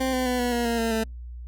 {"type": "tone with pitch steps", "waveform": "20% pulse", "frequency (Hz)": [261.6, 255.6, 249.8, 244.1, 238.5, 233.1, 227.7, 222.5], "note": ["C4", "C4", "B3", "B3", "A#3", "A#3", "A#3", "A3"], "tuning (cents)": [0, -40, 20, -20, 40, 0, -40, 20], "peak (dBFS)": -18, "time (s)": [0, 1.04], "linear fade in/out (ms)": 10, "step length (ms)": 130, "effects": ["added 60 Hz sine -35 dBFS peak until 1.47 s", "Opus 48 kbps"]}